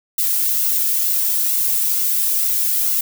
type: noise with flanger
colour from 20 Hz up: violet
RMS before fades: -18 dBFS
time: 0.18-3.01 s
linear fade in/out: 5 ms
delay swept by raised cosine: 1.4 to 2.27 ms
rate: 2.2 Hz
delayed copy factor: +0.55
effects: none